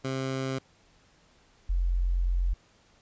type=tone pair in turn; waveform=15% pulse / sine; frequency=132.8 / 44.22 Hz; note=C3 / F1; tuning=+26 / +22 cents; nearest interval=octave + perfect fifth; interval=1904 cents; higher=first; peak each=-23 dBFS; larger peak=neither; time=0.04-0.59 / 1.69-2.54 s; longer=second; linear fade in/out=10 ms; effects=pink hiss -62 dBFS RMS until 3.01 s + resampled to 16000 Hz